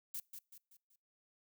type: noise with echo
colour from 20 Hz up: violet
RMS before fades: -42 dBFS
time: 0.14-0.2 s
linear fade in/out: 5 ms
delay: 190 ms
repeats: 4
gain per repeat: -7 dB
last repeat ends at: 0.96 s
effects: noise-tail reverb RT60 0.4 s tail -26 dB re dry